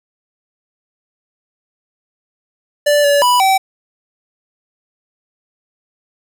square tone with pitch steps, 585 / 573 / 985 / 769 Hz, D5 / D5 / B5 / G5, -7 / -43 / -5 / -33 cents, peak -10 dBFS, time 2.86-3.58 s, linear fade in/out 10 ms, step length 180 ms, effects none

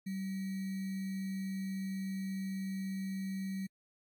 sine tone with sample-and-hold, 191.8 Hz, G3, 37 cents flat, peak -35 dBFS, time 0.06-3.67 s, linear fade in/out 10 ms, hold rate 2100 Hz, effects AAC 64 kbps

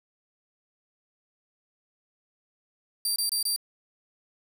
20% pulse tone bursts, 4699 Hz, D8, in tune, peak -19 dBFS, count 4, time 3.05-3.562 s, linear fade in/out 2 ms, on 110 ms, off 24 ms, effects 8-bit

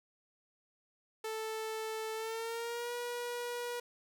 sawtooth tone with pitch glide, 440 to 482.6 Hz, A4 to B4, 0 to -40 cents, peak -33 dBFS, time 1.24-3.8 s, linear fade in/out 5 ms, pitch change +160 cents, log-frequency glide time 2.14-2.93 s, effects none

